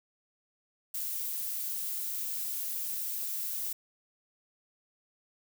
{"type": "noise", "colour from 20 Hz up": "violet", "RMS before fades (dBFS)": -35, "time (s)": [0.94, 3.73], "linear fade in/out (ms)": 5, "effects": []}